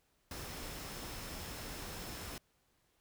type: tone in noise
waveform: sine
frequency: 5274 Hz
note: E8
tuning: in tune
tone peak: -56 dBFS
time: 0.31-2.38 s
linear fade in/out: 2 ms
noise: pink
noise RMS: -45 dBFS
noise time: 0.31-2.38 s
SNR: -14 dB
effects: pink hiss -75 dBFS RMS until 3 s